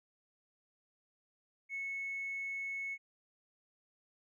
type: tone with tanh clipping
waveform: triangle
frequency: 2200 Hz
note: C#7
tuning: 14 cents flat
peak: -37 dBFS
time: 1.69-2.98 s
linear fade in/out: 50 ms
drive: 4 dB
effects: none